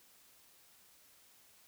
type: silence
effects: white hiss -64 dBFS RMS until 1.67 s

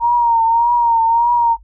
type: tone with vibrato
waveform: sine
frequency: 932.3 Hz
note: A#5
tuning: in tune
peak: -10 dBFS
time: 0-1.57 s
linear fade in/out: 50 ms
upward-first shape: triangle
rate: 1.7 Hz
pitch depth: 59 cents each way
effects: noise-tail reverb RT60 0.1 s tail -22 dB re dry + added 50 Hz sine -41 dBFS peak until 1.63 s

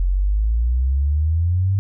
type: exponential sweep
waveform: sine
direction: up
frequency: 43.65 to 100 Hz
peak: -15 dBFS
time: 0-1.79 s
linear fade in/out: 0 ms
effects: none

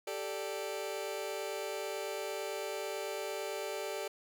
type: chord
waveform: sawtooth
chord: G suspended second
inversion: none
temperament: just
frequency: 392 / 441 / 588 Hz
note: G4 / A4 / D5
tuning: 0 / +4 / +2 cents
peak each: -37 / -37 / -36 dBFS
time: 0.07-4.08 s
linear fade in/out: 5 ms
effects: none

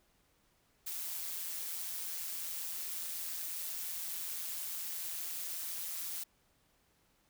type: noise with amplitude modulation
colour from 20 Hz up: blue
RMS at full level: -38 dBFS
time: 0.86-6.24 s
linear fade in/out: 10 ms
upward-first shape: sine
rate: 169 Hz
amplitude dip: 50%
effects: pink hiss -72 dBFS RMS until 7.29 s

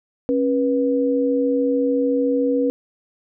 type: tone pair together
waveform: sine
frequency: 273.2 / 486.8 Hz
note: C#4 / B4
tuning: -25 / -25 cents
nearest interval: minor seventh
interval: 1000 cents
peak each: -19 dBFS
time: 0.29-2.7 s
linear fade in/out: 0 ms
effects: none

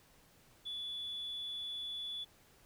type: tone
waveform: sine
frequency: 3440 Hz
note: A7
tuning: 40 cents flat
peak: -38 dBFS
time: 0.65-2.25 s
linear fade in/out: 20 ms
effects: tanh soft clip ceiling -35 dBFS + pink hiss -65 dBFS RMS until 2.65 s

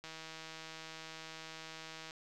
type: click train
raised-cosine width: 0.2 ms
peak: -30 dBFS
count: 332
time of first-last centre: 0.04-2.109 s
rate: 160 Hz
effects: none

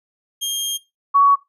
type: tone pair in turn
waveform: sawtooth / sine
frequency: 3216 / 1123.3 Hz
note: G7 / C#6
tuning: +44 / +23 cents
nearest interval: octave + tritone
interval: 1821 cents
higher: first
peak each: -17 / -9 dBFS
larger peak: second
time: 0.41-0.78 / 1.14-1.36 s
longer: first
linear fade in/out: 20 ms
effects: noise-tail reverb RT60 0.2 s tail -17 dB re dry + resampled to 32000 Hz

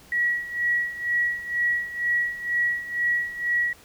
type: tone with tremolo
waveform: sine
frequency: 1922 Hz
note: B6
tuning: 48 cents flat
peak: -19 dBFS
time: 0.12-3.73 s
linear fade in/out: 2 ms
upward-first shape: sine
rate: 2.1 Hz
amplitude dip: 80%
effects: pink hiss -51 dBFS RMS until 3.84 s

